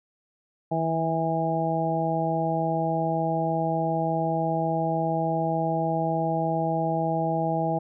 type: harmonic tone with a mistuned harmonic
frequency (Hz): 163.4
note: E3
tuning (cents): -15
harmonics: 1 / 2 / 3 / 4 / 5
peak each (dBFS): -28 / -31 / -33 / -28 / -28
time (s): 0.71-7.79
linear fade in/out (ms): 10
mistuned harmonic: 1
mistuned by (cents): -22
effects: none